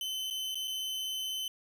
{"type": "tone with dropouts", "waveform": "40% pulse", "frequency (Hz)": 3048, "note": "G7", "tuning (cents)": -49, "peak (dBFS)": -33, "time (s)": [0.01, 1.48], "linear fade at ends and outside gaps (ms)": 2, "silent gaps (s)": [[0.302, 0.308], [0.546, 0.554], [0.675, 0.678]], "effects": []}